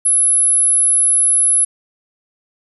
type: tone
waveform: sine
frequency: 10970 Hz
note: F9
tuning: 32 cents flat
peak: -10 dBFS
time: 0.05-1.65 s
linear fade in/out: 10 ms
effects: none